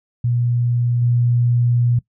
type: tone with level steps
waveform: sine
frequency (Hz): 120.6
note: B2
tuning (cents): -41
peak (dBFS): -15 / -13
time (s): 0.24-1.99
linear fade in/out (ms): 5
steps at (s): 1.02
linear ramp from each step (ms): 2
effects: noise-tail reverb RT60 0.1 s tail -20 dB re dry